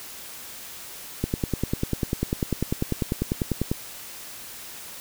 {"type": "click train", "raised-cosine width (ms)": 3, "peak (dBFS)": -10, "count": 26, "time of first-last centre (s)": [1.24, 3.715], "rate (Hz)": 10.1, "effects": ["white hiss -40 dBFS RMS until 5 s"]}